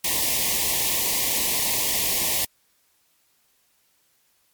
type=band-stop noise; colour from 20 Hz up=white; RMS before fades=-23 dBFS; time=0.04-2.45 s; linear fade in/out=5 ms; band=1100 to 1800 Hz; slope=96 dB/octave; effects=white hiss -65 dBFS RMS until 4.53 s + MP3 96 kbps